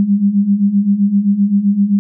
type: beating tone pair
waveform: sine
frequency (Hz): 196 / 203.7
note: G3 / G#3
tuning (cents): 0 / -33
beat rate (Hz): 7.7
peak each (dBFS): -16 / -11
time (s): 0-1.99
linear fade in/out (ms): 0
effects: none